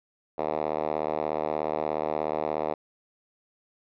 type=tone with band-pass filter; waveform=5% pulse; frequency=76.8 Hz; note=D#2; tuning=22 cents flat; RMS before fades=-29 dBFS; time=0.38-2.74 s; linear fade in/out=5 ms; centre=610 Hz; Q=1.4; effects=resampled to 11025 Hz